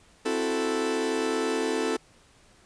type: chord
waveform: 40% pulse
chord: F# half-diminished seventh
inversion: second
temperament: equal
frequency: 261.6 / 329.6 / 370 / 440 Hz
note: C4 / E4 / F#4 / A4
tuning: 0 / 0 / 0 / 0 cents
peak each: -31 / -31 / -33 / -27 dBFS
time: 0.25-1.97 s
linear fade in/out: 10 ms
effects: pink hiss -58 dBFS RMS until 2.65 s + resampled to 22050 Hz